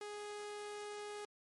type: tone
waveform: sawtooth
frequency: 415.3 Hz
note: G#4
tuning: in tune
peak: -40 dBFS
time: 0.01-1.25 s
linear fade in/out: 2 ms
effects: MP3 48 kbps